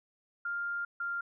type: tone pair in turn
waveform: sine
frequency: 1400 / 1394.7 Hz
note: F6 / F6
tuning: +4 / -3 cents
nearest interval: unison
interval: 7 cents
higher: first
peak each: -32 / -32 dBFS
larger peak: neither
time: 0.45-0.85 / 1-1.21 s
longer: first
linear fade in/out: 5 ms
effects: none